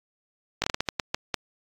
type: slowing click train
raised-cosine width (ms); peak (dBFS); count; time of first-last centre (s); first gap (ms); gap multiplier
0.2; -7; 10; 0.62-1.343; 19; 1.34
effects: AAC 48 kbps